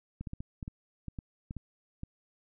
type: clicks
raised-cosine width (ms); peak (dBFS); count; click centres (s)
5; -26; 11; 0.21 / 0.272 / 0.334 / 0.405 / 0.628 / 0.679 / 1.083 / 1.188 / 1.509 / 1.567 / 2.034
effects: none